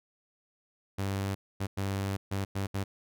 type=tone bursts at uneven times; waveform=sawtooth; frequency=98 Hz; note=G2; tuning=in tune; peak=-26 dBFS; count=6; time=0.98-1.35 / 1.6-1.67 / 1.77-2.17 / 2.31-2.45 / 2.55-2.67 / 2.74-2.84 s; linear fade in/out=10 ms; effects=none